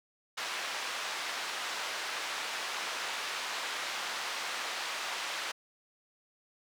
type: band-pass noise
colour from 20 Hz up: pink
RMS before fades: -37 dBFS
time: 0.37-5.52 s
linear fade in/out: 10 ms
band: 940 to 5300 Hz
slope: 12 dB/octave
effects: none